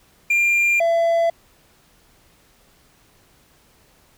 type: tone pair in turn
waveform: triangle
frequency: 2392 / 671.2 Hz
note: D7 / E5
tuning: +31 / +31 cents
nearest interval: octave + minor seventh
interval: 2200 cents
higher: first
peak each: -13 dBFS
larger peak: neither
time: 0.3-0.8 / 0.8-1.3 s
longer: neither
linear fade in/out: 5 ms
effects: pink hiss -56 dBFS RMS until 4.17 s